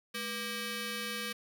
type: ring-modulated tone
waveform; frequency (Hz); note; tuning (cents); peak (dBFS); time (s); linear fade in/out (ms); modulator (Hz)
10% pulse; 698.5; F5; 0; -24; 0.14-1.33; 10; 910
effects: none